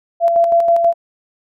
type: tone with tremolo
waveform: sine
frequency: 679 Hz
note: F5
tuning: 49 cents flat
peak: -8 dBFS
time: 0.2-0.94 s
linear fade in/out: 50 ms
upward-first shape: square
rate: 6.2 Hz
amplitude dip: 40%
effects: none